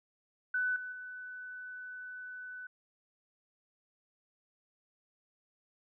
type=tone with level steps; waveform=sine; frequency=1498 Hz; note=F#6; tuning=21 cents sharp; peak=-29 / -39 / -42 dBFS; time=0.54-2.67 s; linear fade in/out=5 ms; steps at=0.76 / 0.92 s; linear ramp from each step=2 ms; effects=none